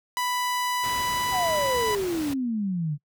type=tone; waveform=sawtooth; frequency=990 Hz; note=B5; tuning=4 cents sharp; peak=-21 dBFS; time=0.17-1.95 s; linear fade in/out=0 ms
type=noise; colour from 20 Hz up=pink; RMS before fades=-36 dBFS; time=0.83-2.34 s; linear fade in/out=10 ms
type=exponential sweep; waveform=sine; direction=down; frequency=784 to 141.7 Hz; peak=-24 dBFS; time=1.31-2.98 s; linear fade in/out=50 ms
effects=noise-tail reverb RT60 0.1 s tail -25 dB re dry + high-pass 60 Hz 12 dB/octave